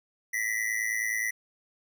square ring-modulated tone, 1975.5 Hz, B6, in tune, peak -25 dBFS, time 0.33-1.31 s, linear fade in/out 10 ms, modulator 54.7 Hz, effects none

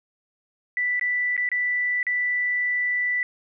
sine tone with dropouts, 1975.5 Hz, B6, in tune, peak -21 dBFS, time 0.77-3.23 s, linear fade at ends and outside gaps 1 ms, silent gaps 0.996-1.012 / 1.366-1.377 / 1.49-1.516 / 2.029-2.067 s, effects none

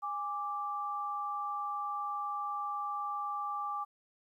sine tone pair together, 820.9 / 1173 Hz, G#5 / D6, -20 / -2 cents, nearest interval tritone, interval 618 cents, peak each -39 / -35 dBFS, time 0.02-3.85 s, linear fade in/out 20 ms, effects 12-bit

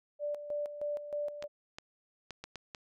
sine tone with tremolo, 587.3 Hz, D5, in tune, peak -32 dBFS, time 0.19-1.48 s, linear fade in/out 50 ms, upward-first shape square, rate 3.2 Hz, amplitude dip 65%
clicks, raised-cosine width 0.2 ms, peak -25 dBFS, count 6, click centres 1.425 / 1.785 / 2.307 / 2.44 / 2.557 / 2.748 s
effects none

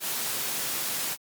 white high-pass noise, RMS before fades -30 dBFS, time 0-1.17 s, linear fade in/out 50 ms, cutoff 110 Hz, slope 96 dB/octave, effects Opus 48 kbps

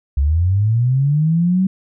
sine linear sweep, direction up, 65.7 to 192.3 Hz, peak -12 dBFS, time 0.17-1.67 s, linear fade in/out 5 ms, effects none

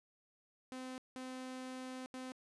sawtooth tone bursts at uneven times, 257.4 Hz, C4, 28 cents flat, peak -40 dBFS, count 3, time 0.72-0.98 / 1.16-2.06 / 2.14-2.32 s, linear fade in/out 0 ms, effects resampled to 24000 Hz

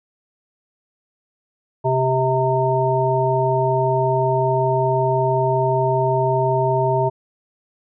harmonic tone with a mistuned harmonic, 130.81 Hz, C3, in tune, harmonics 1 / 3 / 5 / 7, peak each -21 / -21 / -21 / -21 dBFS, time 1.84-7.1 s, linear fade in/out 20 ms, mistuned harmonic 5, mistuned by -16 cents, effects none

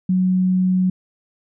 sine tone, 184.7 Hz, F#3, 3 cents flat, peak -14 dBFS, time 0.09-0.9 s, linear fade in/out 5 ms, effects none

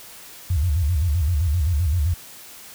sine tone with vibrato, 80.3 Hz, E2, 45 cents flat, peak -17 dBFS, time 0.5-2.14 s, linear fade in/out 5 ms, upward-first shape square, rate 7.7 Hz, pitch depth 190 cents each way, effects white hiss -42 dBFS RMS until 2.74 s

